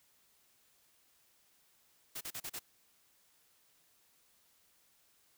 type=noise bursts; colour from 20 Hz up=white; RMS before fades=-42 dBFS; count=5; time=2.15-2.594 s; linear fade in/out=10 ms; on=60 ms; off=36 ms; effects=white hiss -70 dBFS RMS until 5.37 s

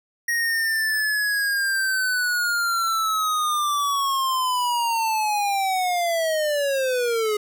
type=linear sweep; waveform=square; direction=down; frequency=1882 to 415.3 Hz; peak=-21 dBFS; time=0.28-7.37 s; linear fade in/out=5 ms; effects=none

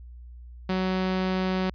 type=tone; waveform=sawtooth; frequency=186.6 Hz; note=F#3; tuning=15 cents sharp; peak=-20 dBFS; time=0.69-1.7 s; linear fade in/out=5 ms; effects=added 60 Hz sine -41 dBFS peak until 1.74 s + resampled to 11025 Hz

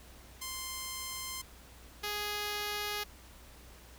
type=tone pair in turn; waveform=5% pulse; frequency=1046.5 / 415.3 Hz; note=C6 / G#4; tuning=0 / 0 cents; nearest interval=octave + major third; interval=1600 cents; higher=first; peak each=-26 / -23 dBFS; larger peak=second; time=0.41-1.42 / 2.03-3.04 s; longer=neither; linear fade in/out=10 ms; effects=added 60 Hz sine -55 dBFS peak until 3.98 s + pink hiss -56 dBFS RMS until 3.98 s

